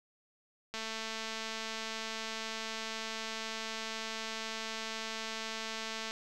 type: click train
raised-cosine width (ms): 0.2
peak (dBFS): -22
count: 1193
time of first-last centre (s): 0.74-6.109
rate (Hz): 222
effects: none